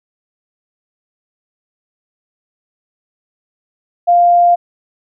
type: tone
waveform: sine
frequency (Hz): 698.5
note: F5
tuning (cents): 0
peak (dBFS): -6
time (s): 4.07-4.56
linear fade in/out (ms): 20
effects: none